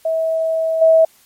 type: tone with level steps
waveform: sine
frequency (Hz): 647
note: E5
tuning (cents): -32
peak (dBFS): -15 / -7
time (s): 0.05-1.05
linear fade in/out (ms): 5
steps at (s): 0.81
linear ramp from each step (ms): 10
effects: white hiss -52 dBFS RMS until 1.25 s + MP3 64 kbps